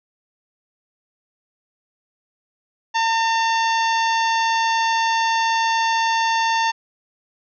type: harmonic tone with a mistuned harmonic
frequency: 907 Hz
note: A#5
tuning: 48 cents flat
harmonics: 1 / 2 / 3 / 4 / 5 / 6 / 7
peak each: -18 / -24 / -28 / -30 / -32 / -34 / -35 dBFS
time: 2.94-6.72 s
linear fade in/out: 20 ms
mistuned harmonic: 4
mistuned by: -51 cents
effects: none